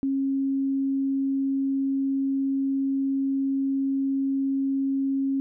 sine tone, 271.7 Hz, C#4, 35 cents flat, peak -22 dBFS, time 0.03-5.4 s, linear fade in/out 0 ms, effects none

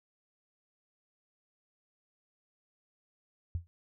sine tone with exponential decay, 85.8 Hz, F2, 30 cents flat, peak -27 dBFS, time 3.55-3.67 s, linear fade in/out 0 ms, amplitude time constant 26 ms, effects none

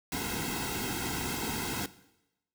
pink noise with comb filter, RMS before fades -34 dBFS, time 0.12-1.86 s, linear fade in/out 2 ms, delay 1.7 ms, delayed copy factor -0.95, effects noise-tail reverb RT60 0.9 s tail -17 dB re dry

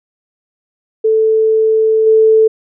sine tone with level steps, 440 Hz, A4, in tune, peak -8 / -5 dBFS, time 1.04-2.48 s, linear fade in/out 10 ms, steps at 2.06 s, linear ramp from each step 10 ms, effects none

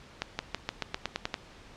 accelerating click train, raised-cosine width 0.2 ms, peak -12 dBFS, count 10, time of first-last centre 0.22-1.342 s, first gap 170 ms, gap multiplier 0.92, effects pink hiss -52 dBFS RMS until 1.76 s + low-pass 5000 Hz 12 dB/octave

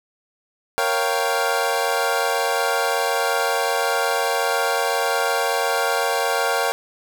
25% pulse chord, G half-diminished seventh, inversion first, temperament equal, 466.2 / 554.4 / 698.5 / 784 Hz, Bb4 / Db5 / F5 / G5, 0 / 0 / 0 / 0 cents, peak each -21 dBFS, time 0.78-6.72 s, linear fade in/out 0 ms, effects none

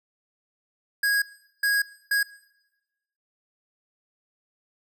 square tone bursts at uneven times, 1648 Hz, G#6, 14 cents flat, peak -21 dBFS, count 3, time 1.03-1.22 / 1.63-1.82 / 2.11-2.23 s, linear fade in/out 5 ms, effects noise-tail reverb RT60 1.0 s tail -20 dB re dry

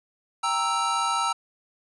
square chord, E diminished, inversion first, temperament equal, 784 / 932.3 / 1318.5 Hz, G5 / Bb5 / E6, 0 / 0 / 0 cents, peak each -32 / -28 / -26 dBFS, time 0.43-1.33 s, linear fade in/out 10 ms, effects resampled to 24000 Hz

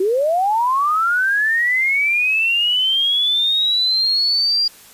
sine linear sweep, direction up, 360 to 4807 Hz, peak -14 dBFS, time 0-4.68 s, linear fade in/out 5 ms, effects white hiss -44 dBFS RMS until 4.93 s + resampled to 32000 Hz

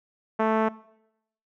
5% pulse tone with low-pass filter, 220 Hz, A3, in tune, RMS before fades -23 dBFS, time 0.39-0.69 s, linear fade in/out 10 ms, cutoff 900 Hz, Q 0.9, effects noise-tail reverb RT60 0.8 s tail -21 dB re dry

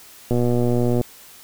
click train, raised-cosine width 2 ms, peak -8 dBFS, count 86, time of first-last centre 0.31-1.012 s, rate 121 Hz, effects white hiss -45 dBFS RMS until 1.43 s

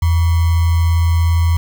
sine tone with sample-and-hold, 83.7 Hz, E2, 27 cents sharp, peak -10 dBFS, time 0.02-1.57 s, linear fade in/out 5 ms, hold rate 1050 Hz, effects none

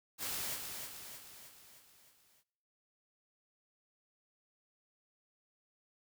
white noise with echo, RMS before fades -39 dBFS, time 0.18-0.58 s, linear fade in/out 50 ms, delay 310 ms, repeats 6, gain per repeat -5 dB, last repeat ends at 2.44 s, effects noise-tail reverb RT60 1.0 s tail -23 dB re dry

